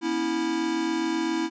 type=tone cluster; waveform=square; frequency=242.7 / 279.3 / 326.8 Hz; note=B3 / C#4 / E4; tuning=-30 / +13 / -15 cents; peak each=-34 / -33 / -26 dBFS; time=0.01-1.5 s; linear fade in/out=50 ms; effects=resampled to 16000 Hz